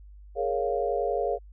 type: chord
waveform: sine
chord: Bb minor seventh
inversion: third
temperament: equal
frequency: 415.3 / 466.2 / 554.4 / 698.5 Hz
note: Ab4 / Bb4 / Db5 / F5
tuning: 0 / 0 / 0 / 0 cents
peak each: -30 dBFS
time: 0.35-1.39 s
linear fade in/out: 50 ms
effects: added 50 Hz sine -45 dBFS peak until 1.52 s